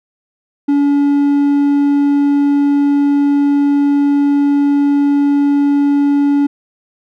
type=tone; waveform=triangle; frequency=284.9 Hz; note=C#4; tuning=48 cents sharp; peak=-7 dBFS; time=0.68-6.47 s; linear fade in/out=10 ms; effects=none